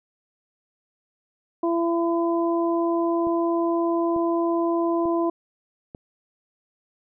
harmonic tone, 337.1 Hz, E4, 39 cents sharp, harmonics 1 / 2 / 3, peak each -21 / -27 / -29 dBFS, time 1.63-5.3 s, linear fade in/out 5 ms
click train, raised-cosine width 2 ms, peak -24 dBFS, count 4, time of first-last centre 3.27-5.949 s, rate 1.12 Hz
effects none

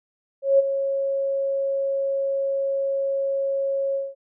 sine tone with ADSR envelope, 548 Hz, C#5, 20 cents flat, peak -11 dBFS, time 0.42-4.15 s, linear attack 170 ms, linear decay 22 ms, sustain -10 dB, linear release 200 ms, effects none

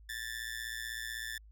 sawtooth tone with amplitude modulation, 1760 Hz, A6, in tune, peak -31 dBFS, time 0.09-1.38 s, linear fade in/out 5 ms, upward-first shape sine, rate 116 Hz, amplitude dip 85%, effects added 53 Hz sine -53 dBFS peak until 1.51 s

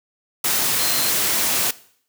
sine tone in noise, 4153 Hz, C8, 14 cents flat, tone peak -26 dBFS, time 0.79-1.1 s, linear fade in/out 5 ms, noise white, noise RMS -20 dBFS, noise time 0.44-1.71 s, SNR -9 dB, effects noise-tail reverb RT60 0.6 s tail -19 dB re dry + high-pass 100 Hz 12 dB/octave

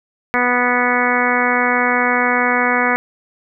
harmonic tone, 246.2 Hz, B3, 5 cents flat, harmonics 1 / 2 / 3 / 4 / 5 / 6 / 7 / 8 / 9, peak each -22 / -22 / -22 / -22 / -22 / -22 / -22 / -22 / -22 dBFS, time 0.34-2.96 s, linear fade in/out 0 ms, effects none

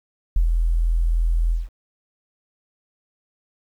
sine tone with ADSR envelope, 41.62 Hz, E1, 17 cents sharp, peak -13 dBFS, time 0.36-1.69 s, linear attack 4 ms, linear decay 110 ms, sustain -3 dB, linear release 180 ms, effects 9-bit

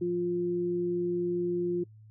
sine tone pair together, 175.4 / 350.8 Hz, F3 / F4, +8 / +8 cents, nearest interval octave, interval 1200 cents, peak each -35 / -27 dBFS, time 0.01-1.84 s, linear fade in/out 10 ms, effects noise-tail reverb RT60 0.1 s tail -23 dB re dry + added 108 Hz sine -50 dBFS peak until 2.1 s

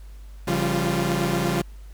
sawtooth tone cluster, 138.1 / 170.5 / 195.9 / 349.5 Hz, C#3 / F3 / G3 / F4, -6 / -41 / -1 / +1 cents, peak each -23 dBFS, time 0.47-1.62 s, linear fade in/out 10 ms, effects added 50 Hz sine -38 dBFS peak until 1.93 s + pink hiss -57 dBFS RMS until 1.93 s

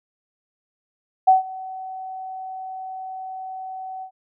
sine tone with ADSR envelope, 755 Hz, F#5, 35 cents sharp, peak -8 dBFS, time 1.27-4.11 s, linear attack 14 ms, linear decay 140 ms, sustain -22 dB, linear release 85 ms, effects none

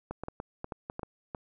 clicks, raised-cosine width 1 ms, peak -22 dBFS, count 10, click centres 0.11 / 0.236 / 0.284 / 0.401 / 0.644 / 0.722 / 0.899 / 0.994 / 1.032 / 1.348 s, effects none

